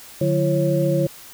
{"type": "tone cluster", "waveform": "sine", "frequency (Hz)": [148.9, 182.4, 338.6, 546], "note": ["D3", "F#3", "E4", "C#5"], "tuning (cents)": [24, -24, 46, -26], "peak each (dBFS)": [-20, -26, -23, -21], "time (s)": [0.21, 1.07], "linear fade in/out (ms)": 5, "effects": ["white hiss -42 dBFS RMS until 1.33 s"]}